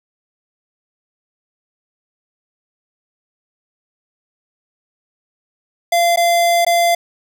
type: tone with dropouts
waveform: square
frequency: 688 Hz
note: F5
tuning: 26 cents flat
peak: -12 dBFS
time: 5.92-6.95 s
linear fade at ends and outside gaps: 5 ms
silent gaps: 6.161-6.172 / 6.649-6.665 s
effects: none